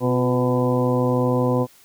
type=harmonic tone with a mistuned harmonic; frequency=125.5 Hz; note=B2; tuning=28 cents sharp; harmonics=1 / 2 / 3 / 4 / 5 / 6 / 7 / 8; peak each=-22 / -22 / -27 / -22 / -33 / -33 / -33 / -29 dBFS; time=0-1.67 s; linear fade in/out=50 ms; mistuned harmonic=3; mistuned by=-60 cents; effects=white hiss -52 dBFS RMS until 1.84 s